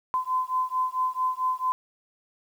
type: beating tone pair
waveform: sine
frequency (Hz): 1021 / 1025.5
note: C6 / C6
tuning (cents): -43 / -35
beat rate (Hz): 4.5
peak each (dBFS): -27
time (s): 0.14-1.72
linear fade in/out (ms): 0
effects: 9-bit